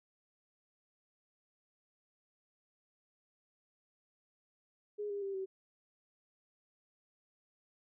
sine tone with pitch steps, 415.3 / 403.9 / 392.9 / 382.2 Hz, G#4 / G#4 / G4 / G4, 0 / -48 / +4 / -44 cents, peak -36 dBFS, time 4.98-5.46 s, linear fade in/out 20 ms, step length 120 ms, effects none

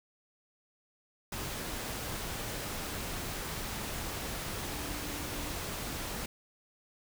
sine tone in noise, 293.7 Hz, D4, in tune, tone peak -45 dBFS, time 4.71-5.53 s, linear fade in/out 5 ms, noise pink, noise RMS -38 dBFS, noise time 1.32-6.26 s, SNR -10 dB, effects none

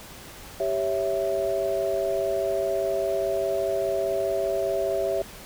sine chord, C# diminished, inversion second, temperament equal, 392 / 554.4 / 659.3 Hz, G4 / C#5 / E5, 0 / 0 / 0 cents, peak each -28 / -28 / -26 dBFS, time 0.6-5.22 s, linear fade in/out 2 ms, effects pink hiss -43 dBFS RMS until 5.45 s

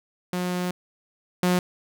sawtooth tone pair in turn, 179.7 / 179.7 Hz, F3 / F3, +50 / +50 cents, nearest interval unison, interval 0 cents, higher neither, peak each -21 / -15 dBFS, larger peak second, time 0.33-0.71 / 1.43-1.59 s, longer first, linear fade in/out 2 ms, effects none

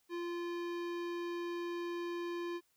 sine tone with hard clipping, 346 Hz, F4, 16 cents flat, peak -39 dBFS, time 0.09-2.61 s, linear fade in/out 50 ms, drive 18 dB, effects white hiss -75 dBFS RMS until 2.76 s

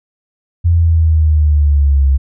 sine exponential sweep, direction down, 86 to 67 Hz, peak -7 dBFS, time 0.64-2.18 s, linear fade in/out 20 ms, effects none

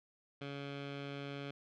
15% pulse tone with low-pass filter, 140.8 Hz, C#3, 27 cents sharp, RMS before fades -44 dBFS, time 0.41-1.51 s, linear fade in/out 5 ms, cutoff 3200 Hz, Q 2.2, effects none

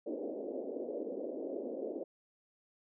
white band-pass noise, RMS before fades -40 dBFS, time 0.06-2.04 s, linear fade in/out 10 ms, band 250 to 570 Hz, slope 48 dB/octave, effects none

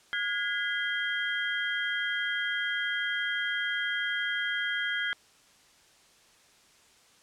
sine tone cluster, 1437 / 1648 / 2017 / 3206 Hz, F6 / G#6 / B6 / G7, +49 / -14 / +36 / +38 cents, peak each -33 / -32 / -35 / -35 dBFS, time 0.13-5.13 s, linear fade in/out 0 ms, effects white hiss -60 dBFS RMS until 7.22 s + low-pass 8000 Hz 12 dB/octave

